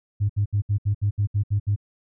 sine tone bursts, 102.3 Hz, G#2, 26 cents flat, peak -17 dBFS, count 10, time 0.2-1.762 s, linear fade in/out 20 ms, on 95 ms, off 68 ms, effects tanh soft clip ceiling -14 dBFS

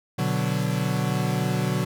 40% pulse chord, B minor, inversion none, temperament equal, 123.47 / 146.83 / 185 Hz, B2 / D3 / F#3, 0 / 0 / 0 cents, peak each -26 dBFS, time 0.18-1.85 s, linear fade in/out 10 ms, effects none

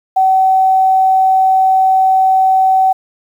sine tone, 760 Hz, F#5, 46 cents sharp, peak -7 dBFS, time 0.16-2.93 s, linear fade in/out 10 ms, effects 7-bit

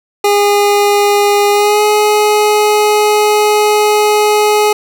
25% pulse tone with pitch glide, 408.8 to 420.8 Hz, G#4 to G#4, -27 to +23 cents, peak -4 dBFS, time 0.24-4.73 s, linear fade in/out 5 ms, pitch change +50 cents, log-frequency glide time 1.51-1.82 s, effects none

